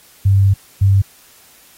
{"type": "tone bursts at uneven times", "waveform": "sine", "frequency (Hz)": 98, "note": "G2", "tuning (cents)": 0, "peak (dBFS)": -8, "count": 2, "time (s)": [[0.25, 0.54], [0.81, 1.02]], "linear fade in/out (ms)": 10, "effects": ["white hiss -47 dBFS RMS until 1.77 s", "AAC 48 kbps"]}